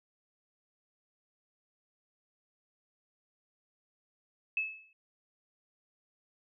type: tone with exponential decay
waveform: sine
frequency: 2600 Hz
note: E7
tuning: 24 cents flat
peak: -26 dBFS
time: 4.57-4.93 s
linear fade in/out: 2 ms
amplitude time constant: 77 ms
effects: none